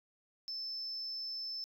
sine tone, 5274 Hz, E8, in tune, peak -37 dBFS, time 0.48-1.64 s, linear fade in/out 0 ms, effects tanh soft clip ceiling -34 dBFS + 13-bit

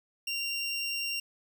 25% pulse tone, 2770 Hz, F7, 15 cents flat, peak -27 dBFS, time 0.27-1.2 s, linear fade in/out 5 ms, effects none

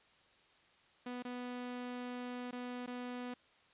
sawtooth tone with dropouts, 246.9 Hz, B3, in tune, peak -37 dBFS, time 1.06-3.34 s, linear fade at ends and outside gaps 5 ms, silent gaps 1.225-1.249 / 2.511-2.527 / 2.863-2.875 s, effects white hiss -67 dBFS RMS until 3.73 s + resampled to 8000 Hz

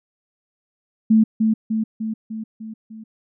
sine tone with echo, 220 Hz, A3, in tune, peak -10 dBFS, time 1.1-1.24 s, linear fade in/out 10 ms, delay 300 ms, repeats 6, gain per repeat -4 dB, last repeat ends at 3.04 s, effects none

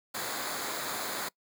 pink noise with comb filter, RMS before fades -35 dBFS, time 0.14-1.29 s, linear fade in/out 10 ms, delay 0.35 ms, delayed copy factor -0.6, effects noise-tail reverb RT60 0.1 s tail -23 dB re dry + high-pass 200 Hz 12 dB/octave

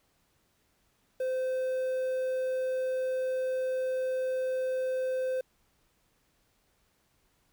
triangle tone with quantisation, 516 Hz, C5, 24 cents flat, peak -26 dBFS, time 1.2-5.41 s, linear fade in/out 5 ms, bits 9, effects pink hiss -71 dBFS RMS until 7.52 s

